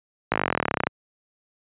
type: slowing click train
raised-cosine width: 0.5 ms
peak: -5 dBFS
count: 23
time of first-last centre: 0.32-0.87 s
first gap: 18 ms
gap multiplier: 1.03
effects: high-pass 100 Hz 12 dB/octave + resampled to 8000 Hz